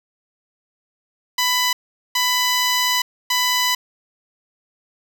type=tone bursts at uneven times; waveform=10% pulse; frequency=996 Hz; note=B5; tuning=14 cents sharp; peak=-8 dBFS; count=3; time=1.38-1.73 / 2.15-3.02 / 3.3-3.75 s; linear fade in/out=5 ms; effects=none